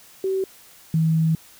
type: tone pair in turn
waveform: sine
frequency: 382.4 / 160.78 Hz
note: G4 / E3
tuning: -43 / -43 cents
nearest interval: octave + minor third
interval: 1500 cents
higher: first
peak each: -20 / -16 dBFS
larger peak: second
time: 0.24-0.44 / 0.94-1.35 s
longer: second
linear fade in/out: 2 ms
effects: white hiss -49 dBFS RMS until 1.59 s